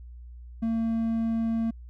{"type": "tone", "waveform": "triangle", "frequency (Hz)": 226.8, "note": "A#3", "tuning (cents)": -47, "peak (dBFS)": -22, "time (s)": [0.62, 1.71], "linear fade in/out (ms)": 10, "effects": ["added 60 Hz sine -41 dBFS peak until 1.89 s"]}